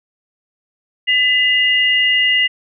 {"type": "tone pair together", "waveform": "sine", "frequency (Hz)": [2005, 2836], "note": ["B6", "F7"], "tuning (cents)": [26, 26], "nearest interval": "tritone", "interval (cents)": 600, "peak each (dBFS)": -14, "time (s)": [1.07, 2.48], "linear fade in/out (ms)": 20, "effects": []}